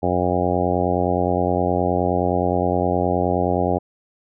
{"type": "harmonic tone", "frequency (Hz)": 89.6, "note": "F2", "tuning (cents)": 45, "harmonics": [1, 2, 3, 4, 5, 6, 7, 8, 9], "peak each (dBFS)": [-26, -26, -26, -26, -26, -26, -26, -26, -26], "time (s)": [0.02, 3.79], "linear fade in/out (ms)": 20, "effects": []}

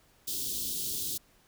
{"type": "band-stop noise", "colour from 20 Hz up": "white", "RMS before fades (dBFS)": -34, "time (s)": [0.27, 1.18], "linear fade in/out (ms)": 10, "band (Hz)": [430, 3200], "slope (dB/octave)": 48, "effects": ["pink hiss -64 dBFS RMS until 1.47 s"]}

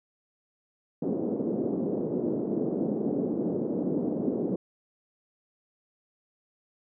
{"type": "band-pass noise", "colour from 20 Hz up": "pink", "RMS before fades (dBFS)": -29, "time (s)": [1.02, 4.56], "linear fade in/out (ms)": 5, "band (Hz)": [200, 460], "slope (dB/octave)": 24, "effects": []}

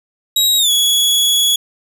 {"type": "tone with pitch glide", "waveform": "sawtooth", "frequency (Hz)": [3824, 3368], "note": ["A#7", "G#7"], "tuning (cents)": [43, 24], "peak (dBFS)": -8, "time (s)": [0.36, 1.56], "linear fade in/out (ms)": 5, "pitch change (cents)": -219, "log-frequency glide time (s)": [0.58, 0.71], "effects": []}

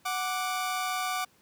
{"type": "tone pair together", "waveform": "sawtooth", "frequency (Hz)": [740, 1174.7], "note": ["F#5", "D6"], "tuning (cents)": [0, 0], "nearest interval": "minor sixth", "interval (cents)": 800, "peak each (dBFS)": -28, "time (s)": [0.05, 1.25], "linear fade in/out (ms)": 10, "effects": ["pink hiss -63 dBFS RMS until 1.41 s", "high-pass 100 Hz 12 dB/octave"]}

